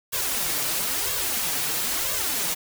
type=noise with flanger; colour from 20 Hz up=white; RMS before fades=-26 dBFS; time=0.12-2.55 s; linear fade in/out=20 ms; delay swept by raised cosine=1.8 to 6.9 ms; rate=1 Hz; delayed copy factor=+0.85; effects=none